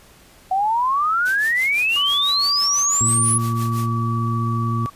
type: exponential sweep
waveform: sine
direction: up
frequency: 740 to 10548 Hz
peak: -16 dBFS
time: 0.51-3.38 s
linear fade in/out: 5 ms
type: noise with tremolo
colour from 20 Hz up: white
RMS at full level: -33 dBFS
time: 1.25-3.87 s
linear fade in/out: 10 ms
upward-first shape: triangle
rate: 6 Hz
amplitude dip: 95%
type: tone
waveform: sine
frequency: 1145 Hz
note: D6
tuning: 44 cents flat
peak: -25 dBFS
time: 1.96-4.9 s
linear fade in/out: 10 ms
type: harmonic tone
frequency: 115.6 Hz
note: A#2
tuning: 14 cents flat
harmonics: 1 / 2 / 3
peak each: -20 / -26 / -34 dBFS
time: 3.01-4.86 s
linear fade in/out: 0 ms
effects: pink hiss -49 dBFS RMS until 4.95 s + resampled to 32000 Hz